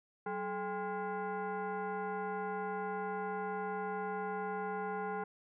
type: tone with frequency modulation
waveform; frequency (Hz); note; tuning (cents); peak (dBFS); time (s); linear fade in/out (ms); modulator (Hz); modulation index
sine; 187.8; F#3; +26; -35; 0.26-5.24; 5; 615; 1.8
effects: none